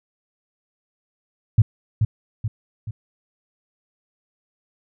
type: tone with echo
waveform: sine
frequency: 108.7 Hz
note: A2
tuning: 21 cents flat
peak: -8 dBFS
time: 1.58-1.62 s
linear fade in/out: 5 ms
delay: 430 ms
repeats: 3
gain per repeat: -6 dB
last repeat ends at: 2.91 s
effects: none